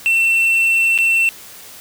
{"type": "tone with dropouts", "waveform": "triangle", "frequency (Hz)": 2695, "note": "E7", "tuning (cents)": 38, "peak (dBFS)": -10, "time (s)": [0.06, 1.29], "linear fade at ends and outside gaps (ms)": 0, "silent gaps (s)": [0.978, 0.987], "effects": ["white hiss -38 dBFS RMS until 1.8 s"]}